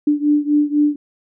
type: beating tone pair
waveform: sine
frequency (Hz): 293.7 / 297.7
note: D4 / D4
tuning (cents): 0 / +24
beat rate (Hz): 4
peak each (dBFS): -15 / -17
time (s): 0.07-0.96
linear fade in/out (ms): 5
effects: none